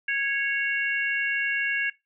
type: harmonic tone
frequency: 552 Hz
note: C#5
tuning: 7 cents flat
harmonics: 3 / 4 / 5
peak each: -26 / -28 / -30 dBFS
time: 0.08-1.9 s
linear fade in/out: 5 ms
effects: noise-tail reverb RT60 0.2 s tail -19 dB re dry